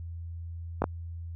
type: clicks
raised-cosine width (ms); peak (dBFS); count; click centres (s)
1; -11; 2; 0.82 / 0.841
effects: added 84 Hz sine -36 dBFS peak until 1.35 s